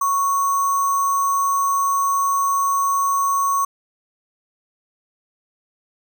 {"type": "tone with sample-and-hold", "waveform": "sine", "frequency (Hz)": 1108.7, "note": "C#6", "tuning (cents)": 0, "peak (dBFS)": -16, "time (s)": [0.01, 3.65], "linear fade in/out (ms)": 5, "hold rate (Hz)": 7350, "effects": []}